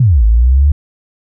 sine exponential two-way sweep, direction down then up, 138.59 to 52.6 to 75.2 Hz, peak -5 dBFS, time 0-0.72 s, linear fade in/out 5 ms, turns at 0.24 s, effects none

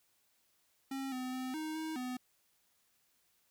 square tone with pitch steps, 269.6 / 254.9 / 257.3 / 312.3 / 316.5 / 251.7 Hz, C#4 / C4 / C4 / D#4 / D#4 / B3, -48 / -45 / -29 / +7 / +30 / +33 cents, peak -38 dBFS, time 0.91-2.17 s, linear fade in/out 5 ms, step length 210 ms, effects white hiss -74 dBFS RMS until 3.5 s

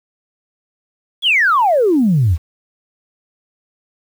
sine exponential sweep, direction down, 3500 to 74.1 Hz, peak -9 dBFS, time 1.22-2.38 s, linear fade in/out 50 ms, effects tanh soft clip ceiling -5 dBFS + 7-bit

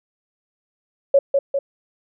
sine tone with echo, 554.4 Hz, C#5, in tune, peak -9 dBFS, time 1.14-1.19 s, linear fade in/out 5 ms, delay 200 ms, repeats 2, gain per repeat -4 dB, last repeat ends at 1.59 s, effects none

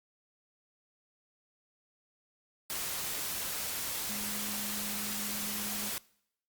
sine tone in noise, 207.7 Hz, G#3, in tune, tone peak -42 dBFS, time 4.09-5.9 s, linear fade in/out 0 ms, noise white, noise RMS -36 dBFS, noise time 2.7-5.98 s, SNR -9 dB, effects noise-tail reverb RT60 0.7 s tail -23 dB re dry + Opus 48 kbps

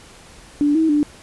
sine tone with pitch steps, 291.7 / 320.5 / 295.4 Hz, D4 / E4 / D4, -12 / -49 / +10 cents, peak -13 dBFS, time 0.61-1.03 s, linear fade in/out 0 ms, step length 140 ms, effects pink hiss -44 dBFS RMS until 1.22 s + resampled to 24000 Hz

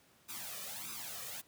white noise with flanger, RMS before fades -44 dBFS, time 0.28-1.42 s, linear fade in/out 20 ms, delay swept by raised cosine 0.8 to 1.69 ms, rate 1.6 Hz, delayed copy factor +0.75, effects pink hiss -66 dBFS RMS until 1.47 s + high-pass 100 Hz 12 dB/octave

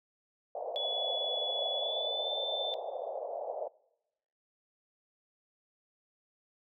pink band-pass noise, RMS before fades -38 dBFS, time 0.55-3.68 s, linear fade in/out 5 ms, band 530 to 720 Hz, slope 48 dB/octave
sine tone with pitch glide, 3410 to 3545 Hz, G#7 to A7, +45 to +12 cents, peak -33 dBFS, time 0.76-2.74 s, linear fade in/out 0 ms, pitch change +67 cents, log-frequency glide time 1.75-2.3 s
effects noise-tail reverb RT60 0.9 s tail -23 dB re dry

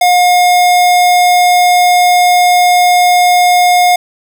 square tone, 716 Hz, F5, 43 cents sharp, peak -6 dBFS, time 0.01-3.96 s, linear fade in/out 5 ms, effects none

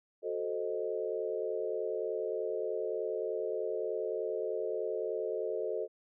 sine chord, F# diminished seventh, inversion none, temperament equal, 370 / 440 / 523.3 / 622.3 Hz, F#4 / A4 / C5 / Eb5, 0 / 0 / 0 / 0 cents, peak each -39 / -35 / -39 / -39 dBFS, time 0.22-5.88 s, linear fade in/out 50 ms, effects none

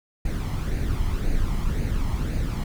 brown noise with flanger, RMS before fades -24 dBFS, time 0.25-2.64 s, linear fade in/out 5 ms, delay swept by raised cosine 0.45 to 0.98 ms, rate 1.9 Hz, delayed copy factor +0.55, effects none

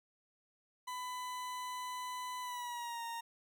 40% pulse tone with pitch glide, 1000 to 927.7 Hz, B5 to A#5, +21 to -9 cents, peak -39 dBFS, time 0.87-3.21 s, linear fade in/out 10 ms, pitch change -130 cents, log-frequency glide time 2.41-3.03 s, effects none

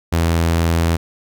sawtooth tone, 83.3 Hz, E2, 19 cents sharp, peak -10 dBFS, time 0.12-0.97 s, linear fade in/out 10 ms, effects none

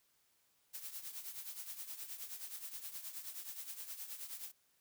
blue noise with tremolo, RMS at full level -44 dBFS, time 0.73-4.52 s, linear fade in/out 20 ms, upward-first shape triangle, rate 9.5 Hz, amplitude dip 75%, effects white hiss -75 dBFS RMS until 4.8 s

